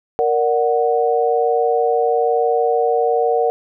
sine chord, Bb augmented, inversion none, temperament equal, 466.2 / 587.3 / 740 Hz, Bb4 / D5 / F#5, 0 / 0 / 0 cents, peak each -16 / -22 / -18 dBFS, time 0.19-3.5 s, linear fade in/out 0 ms, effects none

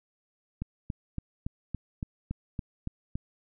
click train, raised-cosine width 5 ms, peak -20 dBFS, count 10, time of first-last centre 0.62-3.155 s, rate 3.55 Hz, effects none

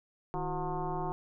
sine tone with frequency modulation, 372.2 Hz, F#4, 10 cents sharp, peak -31 dBFS, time 0.34-1.12 s, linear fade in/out 0 ms, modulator 176 Hz, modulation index 3.8, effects none

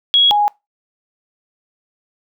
sine tone pair in turn, 3322 / 828.1 Hz, G#7 / G#5, 0 / -5 cents, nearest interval 2 octaves, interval 2405 cents, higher first, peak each -8 / -11 dBFS, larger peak first, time 0.14-0.31 / 0.31-0.48 s, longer neither, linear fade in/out 0 ms, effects noise-tail reverb RT60 0.2 s tail -23 dB re dry

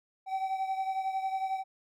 triangle beating tone pair, 765 / 776 Hz, G5 / G5, -42 / -18 cents, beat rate 11 Hz, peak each -29 / -35 dBFS, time 0.26-1.64 s, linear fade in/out 50 ms, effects none

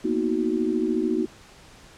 sine chord, B major seventh, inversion third, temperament equal with one note detuned, 233.1 / 246.9 / 316 / 370 Hz, A#3 / B3 / D#4 / F#4, 0 / 0 / +27 / 0 cents, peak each -28 / -29 / -25 / -26 dBFS, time 0.04-1.26 s, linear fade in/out 10 ms, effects pink hiss -49 dBFS RMS until 1.97 s + low-pass 8000 Hz 12 dB/octave

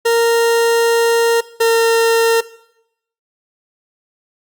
40% pulse tone pair in turn, 463.7 / 457.6 Hz, A#4 / A#4, -9 / -32 cents, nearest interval unison, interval 23 cents, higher first, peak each -10 / -9 dBFS, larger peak second, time 0.05-1.41 / 1.6-2.41 s, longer first, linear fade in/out 10 ms, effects noise-tail reverb RT60 0.8 s tail -19 dB re dry + Opus 48 kbps

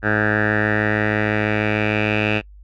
10% pulse tone with low-pass filter sweep, 106.3 Hz, G#2, 41 cents sharp, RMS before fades -19 dBFS, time 0.02-2.42 s, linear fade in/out 50 ms, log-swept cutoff 1600 to 2600 Hz, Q 5.8, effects noise-tail reverb RT60 0.1 s tail -26 dB re dry + added 50 Hz sine -40 dBFS peak until 2.63 s

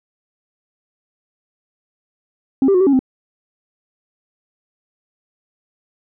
sine tone with pitch steps, 267.5 / 393.5 / 363.4 / 383.8 / 278.4 / 260.2 Hz, C4 / G4 / F#4 / G4 / C#4 / C4, +38 / +7 / -31 / -37 / +8 / -9 cents, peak -8 dBFS, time 2.62-2.992 s, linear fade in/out 2 ms, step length 62 ms, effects tanh soft clip ceiling -8 dBFS

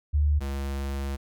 sine / square tone pair in turn, 73.8 / 68.93 Hz, D2 / C#2, +9 / -9 cents, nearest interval minor second, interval 118 cents, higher first, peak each -19 / -29 dBFS, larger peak first, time 0.13-0.4 / 0.4-1.17 s, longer second, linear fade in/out 20 ms, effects none

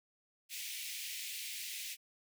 pink high-pass noise, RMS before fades -43 dBFS, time 0.49-1.97 s, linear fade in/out 50 ms, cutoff 2100 Hz, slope 48 dB/octave, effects none

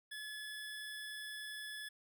25% pulse tone, 1713 Hz, A6, 47 cents flat, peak -40 dBFS, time 0.11-1.89 s, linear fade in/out 10 ms, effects none

